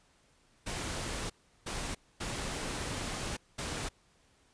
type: noise bursts at uneven times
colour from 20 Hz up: pink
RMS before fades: -37 dBFS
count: 4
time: 0.66-1.3 / 1.66-1.95 / 2.2-3.37 / 3.58-3.89 s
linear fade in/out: 10 ms
effects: pink hiss -67 dBFS RMS until 4.53 s + resampled to 22050 Hz